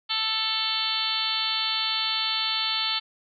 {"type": "harmonic tone with a mistuned harmonic", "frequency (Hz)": 440, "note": "A4", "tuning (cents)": 0, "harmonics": [2, 3, 4, 5, 6, 7, 8, 9, 10], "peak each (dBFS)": [-37, -34, -39, -36, -36, -30, -30, -32, -30], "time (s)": [0.09, 3], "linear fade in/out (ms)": 20, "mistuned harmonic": 6, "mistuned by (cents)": 30, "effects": []}